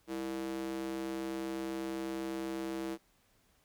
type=tone with high-pass filter; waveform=square; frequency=66 Hz; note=C2; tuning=16 cents sharp; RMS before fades=-38 dBFS; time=0.07-2.98 s; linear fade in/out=50 ms; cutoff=310 Hz; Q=3.1; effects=pink hiss -70 dBFS RMS until 3.64 s